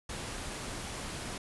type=low-pass noise; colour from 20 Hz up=pink; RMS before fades=-40 dBFS; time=0.09-1.38 s; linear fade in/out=5 ms; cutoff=11000 Hz; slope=96 dB/octave; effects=none